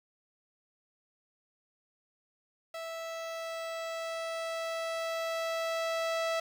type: tone with level ramp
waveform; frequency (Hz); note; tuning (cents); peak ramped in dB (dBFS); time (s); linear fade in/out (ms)
sawtooth; 657; E5; -6; -34 to -25; 2.74-6.4; 5
effects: low-pass 6000 Hz 12 dB/octave + 9-bit